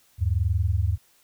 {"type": "tone pair together", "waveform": "sine", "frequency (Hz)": [78.47, 99.5], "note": ["D#2", "G2"], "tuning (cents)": [15, 26], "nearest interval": "major third", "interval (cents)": 411, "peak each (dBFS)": -23, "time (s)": [0.18, 0.98], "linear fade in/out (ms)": 50, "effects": ["white hiss -61 dBFS RMS until 1.23 s"]}